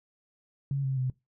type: tone with pitch steps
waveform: sine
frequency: 138.59 / 133.56 / 128.71 Hz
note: C#3 / C3 / C3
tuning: 0 / +36 / -28 cents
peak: -26 dBFS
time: 0.71-1.1 s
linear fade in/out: 2 ms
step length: 130 ms
effects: noise-tail reverb RT60 0.2 s tail -21 dB re dry